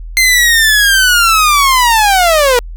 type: linear sweep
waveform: sawtooth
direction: down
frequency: 2093 to 470 Hz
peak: -3 dBFS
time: 0.17-2.59 s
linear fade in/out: 0 ms
effects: added 41 Hz sine -23 dBFS peak until 2.76 s